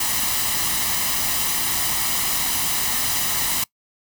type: noise with comb filter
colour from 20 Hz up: white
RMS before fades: -22 dBFS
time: 0-3.64 s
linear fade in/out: 5 ms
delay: 1 ms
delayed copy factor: +0.55
effects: noise-tail reverb RT60 0.1 s tail -23 dB re dry